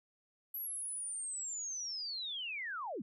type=linear sweep; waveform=sine; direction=down; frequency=11840 to 170 Hz; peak=-38 dBFS; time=0.54-3.02 s; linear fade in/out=5 ms; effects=none